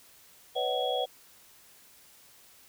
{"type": "tone cluster", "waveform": "sine", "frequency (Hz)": [499.5, 561, 631, 749, 3331], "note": ["B4", "C#5", "D#5", "F#5", "G#7"], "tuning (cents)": [20, 21, 24, 21, 4], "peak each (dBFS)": [-32, -35, -36, -32, -34], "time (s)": [0.55, 1.06], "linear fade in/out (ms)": 20, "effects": ["white hiss -57 dBFS RMS until 2.68 s"]}